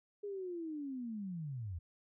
sine linear sweep, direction down, 415.3 to 78.1 Hz, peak -39 dBFS, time 0.23-1.79 s, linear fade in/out 10 ms, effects none

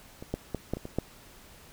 clicks, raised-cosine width 2 ms, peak -26 / -16 / -17 / -15 / -24 / -24 / -13 dBFS, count 7, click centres 0.225 / 0.34 / 0.547 / 0.736 / 0.77 / 0.854 / 0.986 s, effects pink hiss -53 dBFS RMS until 1.72 s

